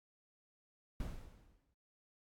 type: noise with exponential decay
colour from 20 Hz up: brown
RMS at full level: -40 dBFS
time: 1-1.74 s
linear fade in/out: 2 ms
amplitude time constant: 160 ms
effects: noise-tail reverb RT60 0.7 s tail -26 dB re dry + AAC 64 kbps